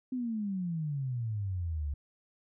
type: exponential sweep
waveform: sine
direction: down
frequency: 260.2 to 69.3 Hz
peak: -31 dBFS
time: 0.12-1.94 s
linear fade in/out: 5 ms
effects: none